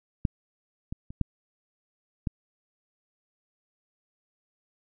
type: clicks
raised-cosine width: 5 ms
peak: -11 / -21 / -28 / -12 / -15 dBFS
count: 5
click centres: 0.252 / 0.925 / 1.105 / 1.213 / 2.272 s
effects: none